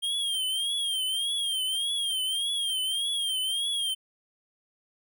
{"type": "tone with vibrato", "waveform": "square", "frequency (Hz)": 3200, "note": "G7", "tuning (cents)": 35, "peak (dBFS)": -27, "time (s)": [0.02, 3.95], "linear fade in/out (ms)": 20, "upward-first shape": "triangle", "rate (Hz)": 1.7, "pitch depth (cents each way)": 110, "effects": []}